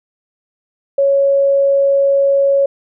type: tone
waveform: sine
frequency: 554.4 Hz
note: C#5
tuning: in tune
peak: -9 dBFS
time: 0.98-2.66 s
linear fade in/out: 5 ms
effects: none

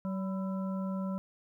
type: harmonic tone with a mistuned harmonic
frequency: 190.2 Hz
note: F#3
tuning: 48 cents sharp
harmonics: 1 / 3 / 5 / 7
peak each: -32 / -42 / -46 / -49 dBFS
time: 0.05-1.18 s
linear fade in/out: 0 ms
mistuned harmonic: 5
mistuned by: +84 cents
effects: 12-bit

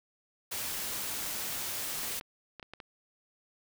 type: noise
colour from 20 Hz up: white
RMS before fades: -36 dBFS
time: 0.51-2.2 s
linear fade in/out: 10 ms
type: clicks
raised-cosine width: 0.3 ms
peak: -28 dBFS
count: 8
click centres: 1.783 / 2.034 / 2.082 / 2.211 / 2.597 / 2.628 / 2.736 / 2.802 s
effects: none

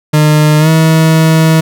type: tone with pitch glide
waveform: 40% pulse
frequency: 151.9 to 160.1 Hz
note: D#3 to D#3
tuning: -41 to +50 cents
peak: -4 dBFS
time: 0.13-1.61 s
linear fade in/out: 10 ms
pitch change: +91 cents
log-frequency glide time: 0.59-0.69 s
effects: none

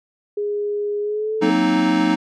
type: tone with pitch glide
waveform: sine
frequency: 413 to 437.6 Hz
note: G#4 to A4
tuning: -10 to -9 cents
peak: -20 dBFS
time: 0.37-1.5 s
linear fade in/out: 5 ms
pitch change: +101 cents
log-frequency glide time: 1.01-1.36 s
type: chord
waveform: square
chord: C half-diminished seventh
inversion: second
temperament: equal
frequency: 185 / 233.1 / 261.6 / 311.1 Hz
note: Gb3 / Bb3 / C4 / Eb4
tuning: 0 / 0 / 0 / 0 cents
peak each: -24 / -24 / -23 / -18 dBFS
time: 1.41-2.16 s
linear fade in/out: 20 ms
effects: low-pass 4000 Hz 12 dB/octave

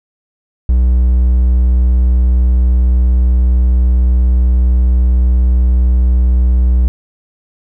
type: tone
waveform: triangle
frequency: 61.74 Hz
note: B1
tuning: in tune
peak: -5 dBFS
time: 0.69-6.88 s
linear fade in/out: 0 ms
effects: none

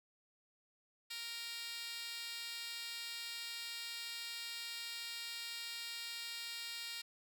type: tone with high-pass filter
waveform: 15% pulse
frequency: 466.2 Hz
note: A#4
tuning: in tune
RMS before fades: -45 dBFS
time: 1.1-7.02 s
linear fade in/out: 10 ms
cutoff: 3100 Hz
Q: 5.6
effects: none

